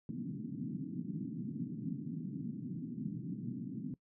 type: band-pass noise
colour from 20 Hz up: white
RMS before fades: -41 dBFS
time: 0.09-3.94 s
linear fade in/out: 2 ms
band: 130 to 280 Hz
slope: 48 dB/octave
effects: noise-tail reverb RT60 0.1 s tail -22 dB re dry